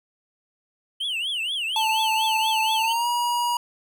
triangle tone with vibrato, 2991 Hz, F#7, 18 cents sharp, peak -23 dBFS, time 1-2.93 s, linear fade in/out 10 ms, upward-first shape triangle, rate 4.2 Hz, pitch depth 260 cents each way
square tone with pitch glide, 880 to 959.6 Hz, A5 to A#5, 0 to +50 cents, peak -22 dBFS, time 1.76-3.57 s, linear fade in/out 2 ms, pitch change +150 cents, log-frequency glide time 2.78-3.07 s
effects none

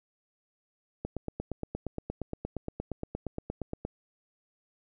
click train, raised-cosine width 2 ms, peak -20 dBFS, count 25, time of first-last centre 1.05-3.85 s, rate 8.57 Hz, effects none

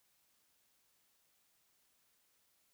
silence, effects white hiss -75 dBFS RMS until 2.73 s

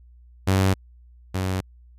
sawtooth tone pair in turn, 95.5 / 93.7 Hz, G2 / F#2, -45 / +22 cents, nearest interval unison, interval 33 cents, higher first, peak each -13 / -19 dBFS, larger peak first, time 0.47-0.74 / 1.34-1.61 s, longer neither, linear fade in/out 10 ms, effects added 60 Hz sine -47 dBFS peak until 1.98 s + resampled to 32000 Hz

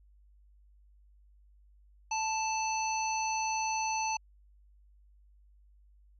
harmonic tone with a mistuned harmonic, 880 Hz, A5, in tune, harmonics 1 / 3 / 5 / 7, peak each -31 / -37 / -43 / -38 dBFS, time 2.11-4.17 s, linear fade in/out 5 ms, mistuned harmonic 7, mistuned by -27 cents, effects added 50 Hz sine -58 dBFS peak until 6.19 s

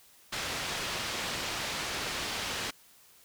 white low-pass noise, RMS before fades -35 dBFS, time 0.32-2.71 s, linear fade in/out 10 ms, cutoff 4300 Hz, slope 12 dB/octave, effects white hiss -59 dBFS RMS until 3.24 s

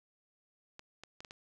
clicks, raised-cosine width 0.2 ms, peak -30 dBFS, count 5, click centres 0.794 / 1.036 / 1.205 / 1.248 / 1.309 s, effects none

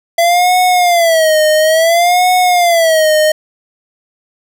square tone with vibrato, 671 Hz, E5, 31 cents sharp, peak -8 dBFS, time 0.18-3.32 s, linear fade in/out 5 ms, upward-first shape sine, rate 0.58 Hz, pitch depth 150 cents each way, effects none

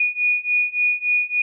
sine beating tone pair, 2456 / 2459.5 Hz, D#7 / D#7, -23 / -21 cents, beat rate 3.5 Hz, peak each -21 / -20 dBFS, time 0-1.42 s, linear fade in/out 5 ms, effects none

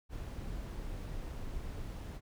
brown noise, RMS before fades -41 dBFS, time 0.09-2.21 s, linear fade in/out 50 ms, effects none

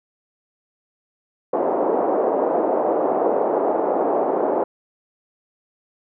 pink band-pass noise, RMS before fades -20 dBFS, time 1.53-4.64 s, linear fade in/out 5 ms, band 350 to 800 Hz, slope 24 dB/octave, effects none

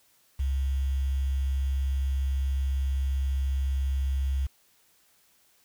sine tone with quantisation, 67.3 Hz, C2, 49 cents sharp, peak -24 dBFS, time 0.39-4.47 s, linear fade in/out 10 ms, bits 8, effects white hiss -64 dBFS RMS until 5.64 s

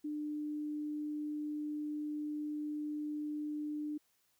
sine tone, 299.3 Hz, D4, 33 cents sharp, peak -36 dBFS, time 0.04-3.98 s, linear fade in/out 10 ms, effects white hiss -75 dBFS RMS until 4.39 s

